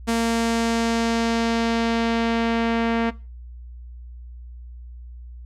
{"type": "tone with low-pass filter sweep", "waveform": "sawtooth", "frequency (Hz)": 230, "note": "A#3", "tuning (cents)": -23, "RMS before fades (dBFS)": -21, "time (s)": [0.07, 3.11], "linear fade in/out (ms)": 20, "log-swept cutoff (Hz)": [10000, 2400], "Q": 1, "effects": ["noise-tail reverb RT60 0.3 s tail -19 dB re dry", "added 60 Hz sine -36 dBFS peak until 5.45 s"]}